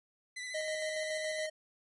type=tone with vibrato; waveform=sawtooth; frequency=2000 Hz; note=B6; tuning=21 cents sharp; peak=-36 dBFS; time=0.36-1.47 s; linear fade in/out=10 ms; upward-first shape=square; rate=14 Hz; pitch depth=24 cents each way
type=tone with tremolo; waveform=square; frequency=622.3 Hz; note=D#5; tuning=in tune; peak=-35 dBFS; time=0.54-1.5 s; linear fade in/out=10 ms; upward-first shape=square; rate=7.1 Hz; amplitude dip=30%
effects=resampled to 24000 Hz